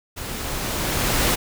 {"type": "noise with level ramp", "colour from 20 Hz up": "pink", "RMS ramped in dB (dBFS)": [-32, -18], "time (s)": [0.16, 1.36], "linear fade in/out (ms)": 20, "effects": []}